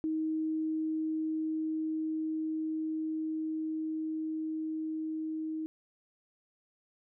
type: tone with level ramp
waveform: sine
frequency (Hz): 315.2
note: D#4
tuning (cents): +23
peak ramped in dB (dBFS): -29 to -33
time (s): 0.04-5.66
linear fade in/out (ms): 0
effects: none